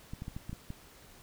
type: clicks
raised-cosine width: 5 ms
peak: -27 dBFS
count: 7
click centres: 0.135 / 0.221 / 0.281 / 0.365 / 0.495 / 0.53 / 0.704 s
effects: pink hiss -56 dBFS RMS until 1.22 s